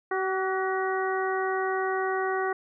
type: harmonic tone with a mistuned harmonic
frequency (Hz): 380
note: F#4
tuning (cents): +46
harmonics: 1 / 2 / 3 / 4 / 5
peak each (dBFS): -28 / -31 / -33 / -34 / -35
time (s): 0.11-2.53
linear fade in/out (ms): 5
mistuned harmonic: 4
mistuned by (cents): -42
effects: none